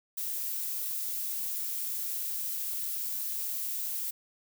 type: noise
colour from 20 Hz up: violet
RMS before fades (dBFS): -34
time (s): 0.17-4.11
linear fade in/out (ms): 10
effects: none